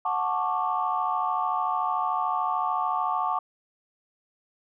sine chord, D major seventh, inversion first, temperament just, 734.2 / 881 / 1101.2 / 1174.7 Hz, F#5 / A5 / C#6 / D6, -14 / +2 / -12 / 0 cents, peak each -29 dBFS, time 0.05-3.39 s, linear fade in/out 5 ms, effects tanh soft clip ceiling -13 dBFS

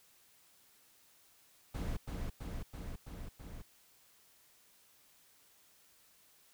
brown noise with echo, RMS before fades -37 dBFS, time 1.74-1.97 s, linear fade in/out 10 ms, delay 330 ms, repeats 5, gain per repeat -2 dB, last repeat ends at 3.62 s, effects white hiss -66 dBFS RMS until 6.53 s

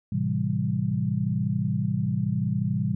sine chord, A minor seventh, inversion none, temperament equal, 110 / 130.81 / 164.81 / 196 Hz, A2 / C3 / E3 / G3, 0 / 0 / 0 / 0 cents, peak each -29 / -28 / -29 / -28 dBFS, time 0.12-2.95 s, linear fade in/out 5 ms, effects none

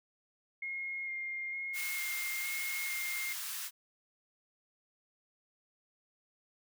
sine tone with vibrato, 2135 Hz, C7, 34 cents sharp, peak -36 dBFS, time 0.62-3.33 s, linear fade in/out 5 ms, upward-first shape square, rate 1.1 Hz, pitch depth 13 cents each way
white high-pass noise, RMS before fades -40 dBFS, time 1.73-3.71 s, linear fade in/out 50 ms, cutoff 1100 Hz, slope 24 dB/octave
effects none

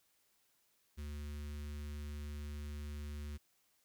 square tone with notch filter, 73.42 Hz, D2, in tune, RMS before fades -44 dBFS, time 0.97-3.38 s, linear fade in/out 20 ms, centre 700 Hz, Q 0.57, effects white hiss -75 dBFS RMS until 3.84 s

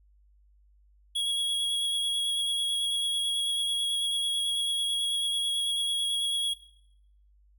square tone with vibrato, 3322 Hz, G#7, in tune, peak -27 dBFS, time 1.15-6.54 s, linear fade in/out 10 ms, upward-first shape sine, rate 9.1 Hz, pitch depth 13 cents each way, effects noise-tail reverb RT60 0.8 s tail -19 dB re dry + added 50 Hz sine -58 dBFS peak until 7.58 s

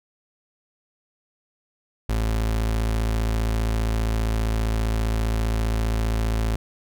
35% pulse tone, 55.1 Hz, A1, 3 cents sharp, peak -19 dBFS, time 2.09-6.56 s, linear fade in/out 5 ms, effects none

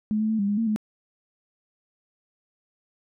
sine tone with pitch steps, 213.6 / 217.2 / 220.4 / 200.2 / 205.3 / 227.2 / 213.7 Hz, G#3 / A3 / A3 / G3 / G#3 / A#3 / G#3, +49 / -22 / +3 / +37 / -20 / -44 / +50 cents, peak -21 dBFS, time 0.11-0.761 s, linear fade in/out 0 ms, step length 93 ms, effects none

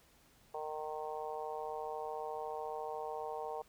harmonic tone, 154 Hz, D#3, 17 cents flat, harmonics 3 / 4 / 5 / 6 / 7, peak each -43 / -46 / -43 / -46 / -51 dBFS, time 0.54-3.62 s, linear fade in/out 5 ms, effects pink hiss -66 dBFS RMS until 3.68 s

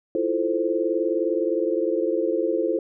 sine chord, F major seventh, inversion third, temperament equal, 329.6 / 349.2 / 440 / 523.3 Hz, E4 / F4 / A4 / C5, 0 / 0 / 0 / 0 cents, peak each -26 dBFS, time 0.15-2.79 s, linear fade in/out 2 ms, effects none

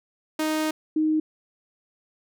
sawtooth / sine tone pair in turn, 311.1 / 311.1 Hz, D#4 / D#4, 0 / 0 cents, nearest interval unison, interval 0 cents, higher neither, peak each -19 dBFS, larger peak neither, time 0.39-0.71 / 0.96-1.2 s, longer first, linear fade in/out 5 ms, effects none

